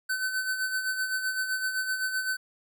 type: tone with tremolo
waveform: square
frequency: 1521 Hz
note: F#6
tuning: 47 cents sharp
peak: -26 dBFS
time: 0.09-2.37 s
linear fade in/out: 10 ms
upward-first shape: sine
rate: 7.8 Hz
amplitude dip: 55%
effects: 11-bit